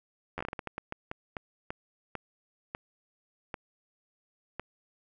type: slowing click train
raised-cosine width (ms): 0.5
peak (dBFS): -20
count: 18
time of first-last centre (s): 0.38-4.596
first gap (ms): 11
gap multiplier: 1.33
effects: none